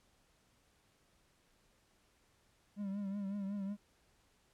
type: tone with vibrato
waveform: triangle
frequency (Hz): 199.3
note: G3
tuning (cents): +29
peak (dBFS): -35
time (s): 2.76-3.77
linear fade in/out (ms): 50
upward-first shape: triangle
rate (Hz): 5.4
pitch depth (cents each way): 72
effects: pink hiss -72 dBFS RMS until 4.53 s + low-pass 11000 Hz 12 dB/octave